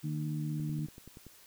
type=harmonic tone; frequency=75.9 Hz; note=D#2; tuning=42 cents flat; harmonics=2 / 3 / 4; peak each=-33 / -42 / -41 dBFS; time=0.03-0.87 s; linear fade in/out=20 ms
type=click train; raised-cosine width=3 ms; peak=-36 dBFS; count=8; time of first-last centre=0.6-1.267 s; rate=10.5 Hz
effects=white hiss -58 dBFS RMS until 1.46 s